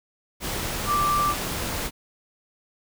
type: tone in noise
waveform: sine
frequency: 1174.7 Hz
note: D6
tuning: in tune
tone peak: -20 dBFS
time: 0.86-1.35 s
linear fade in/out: 50 ms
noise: pink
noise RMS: -29 dBFS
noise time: 0.4-1.91 s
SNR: +6 dB
effects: none